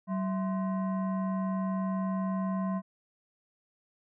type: tone with frequency modulation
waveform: sine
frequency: 190 Hz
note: F#3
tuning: 46 cents sharp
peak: -28 dBFS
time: 0.07-2.82 s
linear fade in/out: 50 ms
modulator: 852 Hz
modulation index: 0.6
effects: none

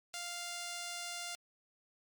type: tone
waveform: 5% pulse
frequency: 698.5 Hz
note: F5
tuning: in tune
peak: -29 dBFS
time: 0.14-1.35 s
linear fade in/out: 0 ms
effects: Opus 48 kbps

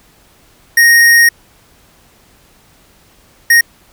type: tone bursts at uneven times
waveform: square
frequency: 1864.7 Hz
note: A#6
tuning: in tune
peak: -5 dBFS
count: 2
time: 0.77-1.29 / 3.5-3.61 s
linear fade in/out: 5 ms
effects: pink hiss -48 dBFS RMS until 3.92 s

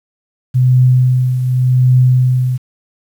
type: tone with tremolo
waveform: sine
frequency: 127 Hz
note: B2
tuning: 49 cents sharp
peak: -5 dBFS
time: 0.54-2.58 s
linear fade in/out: 20 ms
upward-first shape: triangle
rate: 0.87 Hz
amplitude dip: 60%
effects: 7-bit

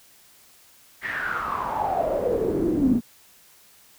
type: noise with band-pass filter sweep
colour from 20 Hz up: brown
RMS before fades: -24 dBFS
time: 1.01-3.01 s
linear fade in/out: 50 ms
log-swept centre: 2000 to 230 Hz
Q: 9.3
effects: white hiss -54 dBFS RMS until 3.98 s

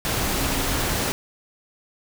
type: tone in noise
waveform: sine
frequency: 274.8 Hz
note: C#4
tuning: 15 cents flat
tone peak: -33 dBFS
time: 0.37-0.79 s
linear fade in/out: 0 ms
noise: pink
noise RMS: -24 dBFS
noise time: 0.05-1.12 s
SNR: -12 dB
effects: none

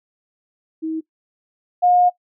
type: tone pair in turn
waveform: sine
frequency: 319 / 716.1 Hz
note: D#4 / F5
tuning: +43 / +43 cents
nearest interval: octave + major second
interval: 1400 cents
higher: second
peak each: -21 / -11 dBFS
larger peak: second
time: 0.82-1.01 / 1.82-2.1 s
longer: second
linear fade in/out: 20 ms
effects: noise-tail reverb RT60 0.1 s tail -19 dB re dry

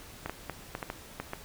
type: clicks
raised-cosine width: 0.5 ms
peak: -19 dBFS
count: 8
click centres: 0.26 / 0.296 / 0.497 / 0.751 / 0.828 / 0.901 / 1.2 / 1.334 s
effects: pink hiss -49 dBFS RMS until 1.44 s

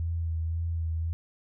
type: tone with vibrato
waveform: sine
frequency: 82.41 Hz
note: E2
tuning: in tune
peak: -27 dBFS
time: 0-1.13 s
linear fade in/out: 0 ms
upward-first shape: sine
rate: 1.9 Hz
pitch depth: 28 cents each way
effects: none

